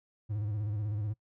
triangle tone with vibrato, 105 Hz, G#2, 19 cents sharp, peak -29 dBFS, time 0.29-1.14 s, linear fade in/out 20 ms, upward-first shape square, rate 16 Hz, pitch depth 60 cents each way, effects noise-tail reverb RT60 0.1 s tail -23 dB re dry

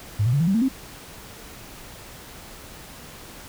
sine tone with pitch steps, 103.83 / 121.35 / 141.84 / 165.77 / 193.75 / 226.5 / 264.7 Hz, G#2 / B2 / C#3 / E3 / G3 / A#3 / C4, 0 / -30 / +40 / +10 / -20 / -50 / +20 cents, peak -17 dBFS, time 0.19-0.687 s, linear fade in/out 10 ms, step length 71 ms, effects pink hiss -42 dBFS RMS until 3.48 s

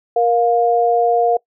sine tone pair together, 470.5 / 705 Hz, A#4 / F5, +16 / +16 cents, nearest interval perfect fifth, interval 700 cents, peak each -15 / -14 dBFS, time 0.16-1.37 s, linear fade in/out 5 ms, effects noise-tail reverb RT60 0.1 s tail -23 dB re dry

